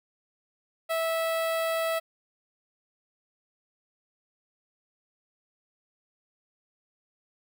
sawtooth tone with notch filter, 654 Hz, E5, 14 cents flat, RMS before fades -28 dBFS, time 0.89-2 s, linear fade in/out 20 ms, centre 6200 Hz, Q 1.2, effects none

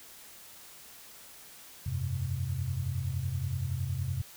sine chord, F suspended second, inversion none, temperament equal, 87.31 / 98 / 130.81 Hz, F2 / G2 / C3, 0 / 0 / 0 cents, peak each -35 / -35 / -33 dBFS, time 1.86-4.22 s, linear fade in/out 5 ms, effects white hiss -51 dBFS RMS until 4.36 s

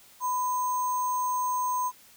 sine tone with sample-and-hold, 1000 Hz, B5, 21 cents sharp, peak -25 dBFS, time 0.2-1.92 s, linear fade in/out 50 ms, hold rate 7350 Hz, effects white hiss -55 dBFS RMS until 2.16 s

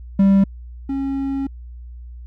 triangle tone pair in turn, 196 / 272.8 Hz, G3 / C#4, 0 / -28 cents, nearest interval tritone, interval 572 cents, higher second, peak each -8 / -18 dBFS, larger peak first, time 0.19-0.44 / 0.89-1.47 s, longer second, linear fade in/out 5 ms, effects added 60 Hz sine -33 dBFS peak until 2.26 s

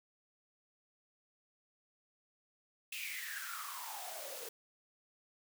white noise with high-pass filter sweep, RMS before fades -44 dBFS, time 2.92-4.49 s, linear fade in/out 5 ms, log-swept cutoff 2700 to 440 Hz, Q 10, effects none

